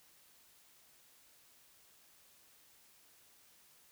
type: silence
effects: white hiss -65 dBFS RMS until 3.91 s